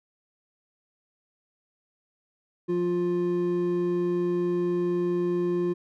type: tone pair together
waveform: triangle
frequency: 176.1 / 351.7 Hz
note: F3 / F4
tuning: +15 / +12 cents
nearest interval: octave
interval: 1197 cents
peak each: -28 / -22 dBFS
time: 2.68-5.74 s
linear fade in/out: 20 ms
effects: none